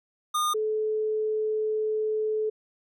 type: tone pair in turn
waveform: square / sine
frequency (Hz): 1219 / 432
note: D#6 / A4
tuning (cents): -36 / -32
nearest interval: octave + tritone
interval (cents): 1796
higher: first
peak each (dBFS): -24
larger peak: neither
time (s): 0.34-0.54 / 0.54-2.5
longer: second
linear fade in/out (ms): 10
effects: none